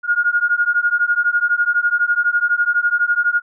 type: beating tone pair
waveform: sine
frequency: 1423 / 1435 Hz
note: F6 / F6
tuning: +32 / +47 cents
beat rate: 12 Hz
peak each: -17 dBFS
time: 0.03-3.42 s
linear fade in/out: 50 ms
effects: none